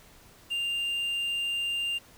triangle tone with quantisation, 2794 Hz, F7, in tune, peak -26 dBFS, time 0.5-1.99 s, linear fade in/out 20 ms, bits 9, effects pink hiss -55 dBFS RMS until 2.17 s

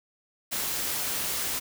white noise, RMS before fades -30 dBFS, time 0.51-1.6 s, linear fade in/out 20 ms, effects none

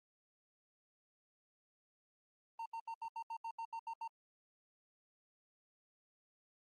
triangle tone bursts, 912 Hz, A#5, 38 cents flat, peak -39 dBFS, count 11, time 2.59-4.078 s, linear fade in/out 5 ms, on 68 ms, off 74 ms, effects Opus 24 kbps

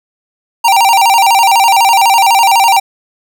square tone with vibrato, 852 Hz, G#5, 44 cents sharp, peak -6 dBFS, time 0.64-2.8 s, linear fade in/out 10 ms, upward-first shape square, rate 12 Hz, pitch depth 150 cents each way, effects none

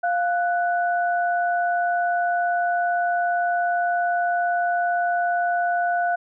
sine tone pair together, 700.5 / 1483 Hz, F5 / F#6, +5 / +4 cents, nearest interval octave + minor second, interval 1299 cents, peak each -20 / -26 dBFS, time 0.03-6.16 s, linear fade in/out 10 ms, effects none

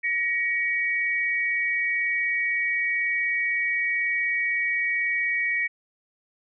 sine tone pair together, 1900 / 2259 Hz, A#6 / C#7, +33 / +32 cents, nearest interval minor third, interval 299 cents, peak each -25 dBFS, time 0.03-5.68 s, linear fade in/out 20 ms, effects none

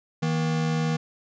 square tone pair together, 159.19 / 238.2 Hz, D#3 / A#3, +40 / +38 cents, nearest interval perfect fifth, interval 698 cents, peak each -24 / -31 dBFS, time 0.22-0.97 s, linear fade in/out 10 ms, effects resampled to 16000 Hz

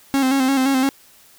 45% pulse tone with vibrato, 266.9 Hz, C4, 35 cents sharp, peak -15 dBFS, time 0.14-0.89 s, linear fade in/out 0 ms, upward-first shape square, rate 5.8 Hz, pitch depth 45 cents each way, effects white hiss -50 dBFS RMS until 1.38 s

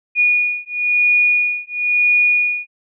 sine beating tone pair, 2450 / 2450.99 Hz, D#7 / D#7, -27 / -27 cents, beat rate 0.99 Hz, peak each -16 / -16 dBFS, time 0.15-2.67 s, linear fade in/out 50 ms, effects none

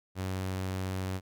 sawtooth tone, 94 Hz, F#2, 28 cents sharp, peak -28 dBFS, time 0.15-1.21 s, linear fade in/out 50 ms, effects none

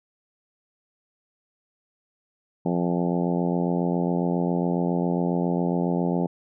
harmonic tone with a mistuned harmonic, 87.31 Hz, F2, in tune, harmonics 2 / 3 / 4 / 5 / 6 / 7 / 8 / 9 / 10, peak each -24 / -28 / -30 / -32 / -34 / -35 / -36 / -37 / -38 dBFS, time 2.65-6.27 s, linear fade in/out 10 ms, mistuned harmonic 10, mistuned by -17 cents, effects none

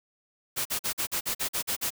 white noise bursts, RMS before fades -29 dBFS, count 10, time 0.56-1.905 s, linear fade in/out 20 ms, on 94 ms, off 45 ms, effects none

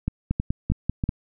two click trains, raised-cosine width 5 ms, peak -10 / -11 dBFS, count 5 / 4, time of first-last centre 0.31-1.091 / 0.08-1.038 s, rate 5.12 / 3.13 Hz, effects none

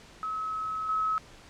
sine tone with level steps, 1286 Hz, E6, 43 cents flat, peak -30 / -25 dBFS, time 0.23-1.18 s, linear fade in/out 0 ms, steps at 0.89 s, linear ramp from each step 2 ms, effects pink hiss -52 dBFS RMS until 1.49 s + low-pass 7000 Hz 12 dB/octave

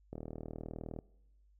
click train, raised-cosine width 2 ms, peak -29 dBFS, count 35, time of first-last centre 0.13-0.989 s, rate 39.6 Hz, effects noise-tail reverb RT60 0.9 s tail -22 dB re dry + added 50 Hz sine -63 dBFS peak until 1.59 s

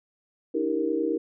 sine chord, E half-diminished seventh, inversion third, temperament equal with one note detuned, 293.7 / 323.4 / 392 / 466.2 Hz, D4 / E4 / G4 / Bb4, 0 / -33 / 0 / 0 cents, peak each -31 / -27 / -31 / -28 dBFS, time 0.54-1.18 s, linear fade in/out 10 ms, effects none

